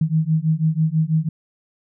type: beating tone pair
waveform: sine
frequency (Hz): 155.56 / 161.66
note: D#3 / E3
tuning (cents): 0 / -33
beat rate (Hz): 6.1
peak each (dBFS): -19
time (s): 0.01-1.29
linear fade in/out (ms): 5
effects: none